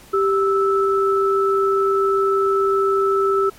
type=tone pair together; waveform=sine; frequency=392 / 1313.6 Hz; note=G4 / E6; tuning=0 / -6 cents; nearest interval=octave + major sixth; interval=2094 cents; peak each=-16 / -19 dBFS; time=0.13-3.5 s; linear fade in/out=10 ms; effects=pink hiss -46 dBFS RMS until 3.58 s + MP3 64 kbps